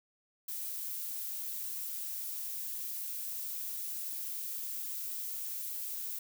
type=noise; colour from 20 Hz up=violet; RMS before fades=-39 dBFS; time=0.48-6.19 s; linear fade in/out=5 ms; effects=none